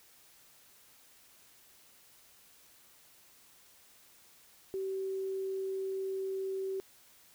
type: tone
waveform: sine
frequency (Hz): 383.9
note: G4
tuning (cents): -36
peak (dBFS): -33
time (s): 4.74-6.8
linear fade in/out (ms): 0
effects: white hiss -61 dBFS RMS until 7.34 s